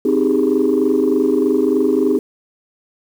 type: chord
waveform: sine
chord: Ab major seventh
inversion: first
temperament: equal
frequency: 261.6 / 311.1 / 392 / 415.3 Hz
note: C4 / Eb4 / G4 / Ab4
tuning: 0 / 0 / 0 / 0 cents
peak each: -17 dBFS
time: 0.05-2.19 s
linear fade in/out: 5 ms
effects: tanh soft clip ceiling -6 dBFS + 7-bit